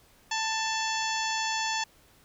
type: harmonic tone with a mistuned harmonic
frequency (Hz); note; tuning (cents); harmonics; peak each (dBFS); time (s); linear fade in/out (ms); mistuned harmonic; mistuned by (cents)
886; A5; +12; 1 / 2 / 3 / 4 / 5 / 6 / 7 / 8; -31 / -34 / -36 / -37 / -38 / -39 / -39 / -40; 0.31-1.84; 5; 4; -64
effects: pink hiss -60 dBFS RMS until 2.24 s